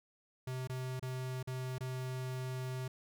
square tone with dropouts, 128.8 Hz, C3, 27 cents flat, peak -38 dBFS, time 0.47-2.88 s, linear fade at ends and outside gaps 5 ms, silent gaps 0.674-0.695 / 0.996-1.025 / 1.429-1.473 / 1.783-1.806 s, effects none

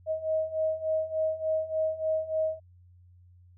sine beating tone pair, 630 / 633.4 Hz, D#5 / D#5, +21 / +31 cents, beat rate 3.4 Hz, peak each -31 / -28 dBFS, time 0.06-2.6 s, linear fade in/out 50 ms, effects added 89 Hz sine -53 dBFS peak until 3.57 s

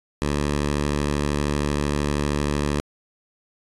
10% pulse tone, 72.9 Hz, D2, 12 cents flat, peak -13 dBFS, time 0.22-2.8 s, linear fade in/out 0 ms, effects resampled to 24000 Hz

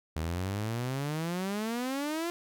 sawtooth exponential sweep, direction up, 76.9 to 349.2 Hz, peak -27 dBFS, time 0.16-2.3 s, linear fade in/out 0 ms, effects none

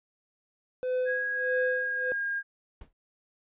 triangle tone with tremolo, 507 Hz, B4, 45 cents sharp, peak -23 dBFS, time 0.83-2.12 s, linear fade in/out 0 ms, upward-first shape sine, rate 1.6 Hz, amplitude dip 90%
sine tone with pitch glide, 1650 to 1619.8 Hz, G#6 to G#6, -12 to -44 cents, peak -28 dBFS, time 1.05-2.43 s, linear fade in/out 50 ms, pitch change -32 cents, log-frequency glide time 1.29-2.27 s
brown noise with exponential decay, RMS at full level -40 dBFS, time 2.81-2.93 s, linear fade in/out 2 ms, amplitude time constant 26 ms
effects resampled to 8000 Hz

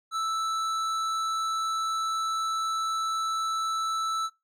triangle tone with hard clipping, 1318 Hz, E6, 1 cent flat, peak -28 dBFS, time 0.11-4.3 s, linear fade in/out 50 ms, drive 15 dB, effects noise-tail reverb RT60 0.2 s tail -20 dB re dry

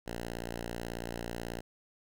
5% pulse tone, 58.27 Hz, A#1, in tune, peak -26 dBFS, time 0.06-1.61 s, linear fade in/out 10 ms, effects none

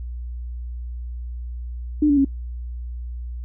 sine tone with pitch steps, 299.6 / 286.6 / 274.1 Hz, D4 / D4 / C#4, +35 / -42 / -19 cents, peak -13 dBFS, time 2.02-2.248 s, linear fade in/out 5 ms, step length 76 ms, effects noise-tail reverb RT60 0.2 s tail -26 dB re dry + added 60 Hz sine -28 dBFS peak until 3.44 s

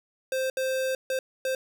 square tone bursts at uneven times, 523.3 Hz, C5, in tune, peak -26 dBFS, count 4, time 0.32-0.5 / 0.57-0.95 / 1.1-1.19 / 1.45-1.55 s, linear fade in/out 2 ms, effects none

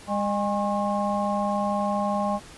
harmonic tone with a mistuned harmonic, 203.5 Hz, G#3, 35 cents flat, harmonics 1 / 3 / 4 / 5, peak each -27 / -28 / -28 / -30 dBFS, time 0.07-2.4 s, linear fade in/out 50 ms, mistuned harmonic 5, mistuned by +99 cents, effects pink hiss -46 dBFS RMS until 2.57 s + resampled to 24000 Hz

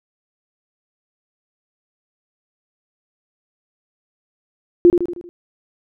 sine tone with echo, 349.2 Hz, F4, in tune, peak -5 dBFS, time 4.85-4.9 s, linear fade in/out 0 ms, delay 78 ms, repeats 5, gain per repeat -6 dB, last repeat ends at 5.29 s, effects none

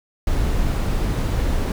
brown noise, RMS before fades -20 dBFS, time 0.27-1.72 s, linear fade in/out 2 ms, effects none

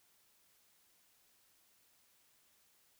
silence, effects white hiss -71 dBFS RMS until 2.99 s

